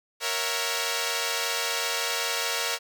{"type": "chord", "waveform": "5% pulse", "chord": "F# dominant seventh", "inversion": "first", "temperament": "equal with one note detuned", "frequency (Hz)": [466.2, 554.4, 659.3, 743], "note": ["A#4", "C#5", "E5", "F#5"], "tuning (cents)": [0, 0, 0, 7], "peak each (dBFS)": [-18, -20, -21, -24], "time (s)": [0.2, 2.79], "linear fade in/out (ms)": 50, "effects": []}